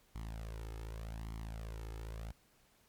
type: tone with flanger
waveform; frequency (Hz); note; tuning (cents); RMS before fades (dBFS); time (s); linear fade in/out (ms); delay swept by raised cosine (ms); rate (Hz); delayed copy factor
sawtooth; 55; A1; 0; -44; 0.15-2.32; 5; 0.94 to 2.34; 0.85; +0.7
effects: pink hiss -69 dBFS RMS until 2.88 s + MP3 96 kbps